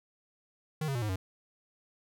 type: tone with pitch steps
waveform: square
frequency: 155.56 / 137 / 120.65 / 106.25 / 93.57 Hz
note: D#3 / C#3 / B2 / G#2 / F#2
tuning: 0 / -20 / -40 / +40 / +20 cents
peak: -31 dBFS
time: 0.81-1.16 s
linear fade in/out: 5 ms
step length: 70 ms
effects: none